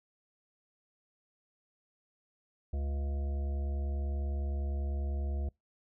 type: harmonic tone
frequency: 70.4 Hz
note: C#2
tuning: 27 cents sharp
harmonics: 1 / 3 / 5 / 7 / 9 / 10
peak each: -31 / -47 / -49 / -53 / -52 / -55 dBFS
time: 2.73-5.49 s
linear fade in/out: 5 ms
effects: noise-tail reverb RT60 0.2 s tail -26 dB re dry